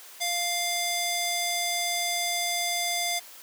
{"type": "tone with band-pass filter", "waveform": "square", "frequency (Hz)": 698.5, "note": "F5", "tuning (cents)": 0, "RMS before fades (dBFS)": -28, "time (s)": [0.2, 3.2], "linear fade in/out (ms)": 20, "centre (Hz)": 6600, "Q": 0.58, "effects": ["white hiss -47 dBFS RMS until 3.42 s", "high-pass 400 Hz 12 dB/octave"]}